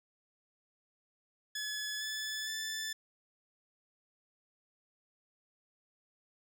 15% pulse tone with pitch steps, 1707 / 1730.8 / 1755 Hz, G#6 / A6 / A6, +47 / -29 / -5 cents, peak -30 dBFS, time 1.55-2.93 s, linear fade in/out 5 ms, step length 460 ms, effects none

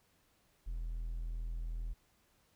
triangle tone, 41.2 Hz, E1, in tune, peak -34 dBFS, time 0.66-1.94 s, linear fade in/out 20 ms, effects tanh soft clip ceiling -30 dBFS + pink hiss -72 dBFS RMS until 2.55 s

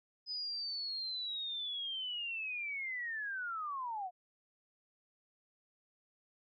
sine linear sweep, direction down, 5040 to 698.5 Hz, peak -37 dBFS, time 0.26-4.11 s, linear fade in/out 50 ms, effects none

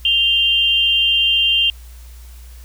sine tone pair together, 2794 / 3158 Hz, F7 / G7, 0 / +12 cents, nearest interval major second, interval 212 cents, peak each -15 dBFS, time 0.05-1.7 s, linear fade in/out 2 ms, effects added 60 Hz sine -35 dBFS peak until 2.64 s + white hiss -48 dBFS RMS until 2.64 s

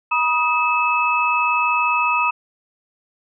sine tone cluster, 966 / 1252 / 2599 Hz, B5 / D#6 / E7, -39 / +10 / -25 cents, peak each -20 dBFS, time 0.11-2.31 s, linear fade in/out 10 ms, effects none

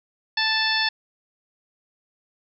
harmonic tone, 880 Hz, A5, in tune, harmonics 1 / 2 / 3 / 4 / 5 / 6, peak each -29 / -24 / -29 / -27 / -26 / -29 dBFS, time 0.37-0.89 s, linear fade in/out 5 ms, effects none

